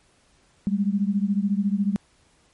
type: beating tone pair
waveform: sine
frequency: 196 / 210 Hz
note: G3 / G#3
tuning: 0 / +19 cents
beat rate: 14 Hz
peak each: -22 / -24 dBFS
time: 0.67-1.96 s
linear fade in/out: 0 ms
effects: pink hiss -61 dBFS RMS until 2.53 s + MP3 48 kbps